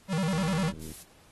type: tone with vibrato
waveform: square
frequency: 174.61 Hz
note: F3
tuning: in tune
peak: -26 dBFS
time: 0.08-0.73 s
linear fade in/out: 50 ms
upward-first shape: square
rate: 10 Hz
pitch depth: 170 cents each way
type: click train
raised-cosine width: 3 ms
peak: -32 dBFS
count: 47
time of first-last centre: 0.33-0.917 s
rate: 78.3 Hz
type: noise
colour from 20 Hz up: blue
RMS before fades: -44 dBFS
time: 0.8-1.04 s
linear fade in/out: 20 ms
effects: pink hiss -59 dBFS RMS until 1.31 s + AAC 32 kbps